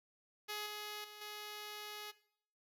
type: tone with level steps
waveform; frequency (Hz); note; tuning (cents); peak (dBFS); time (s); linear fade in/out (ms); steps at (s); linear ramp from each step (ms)
5% pulse; 420; G#4; +19; -29 / -32 / -40 / -34; 0.48-2.12; 20; 0.66 / 1.04 / 1.21; 5
effects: noise-tail reverb RT60 0.6 s tail -17 dB re dry